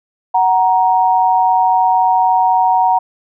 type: tone pair together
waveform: sine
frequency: 745.2 / 937 Hz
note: F#5 / A#5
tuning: +12 / +9 cents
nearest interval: major third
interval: 397 cents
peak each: -12 dBFS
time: 0.34-2.99 s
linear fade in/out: 10 ms
effects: none